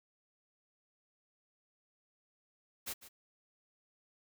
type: noise with echo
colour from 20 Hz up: white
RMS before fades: -40 dBFS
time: 2.86-2.94 s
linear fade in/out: 20 ms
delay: 150 ms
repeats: 1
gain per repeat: -14 dB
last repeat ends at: 3.09 s
effects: none